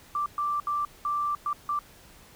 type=tone bursts at uneven times; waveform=sine; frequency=1174.7 Hz; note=D6; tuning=in tune; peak=-25 dBFS; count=6; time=0.15-0.26 / 0.38-0.6 / 0.67-0.85 / 1.05-1.35 / 1.46-1.53 / 1.69-1.79 s; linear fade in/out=2 ms; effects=pink hiss -53 dBFS RMS until 2.35 s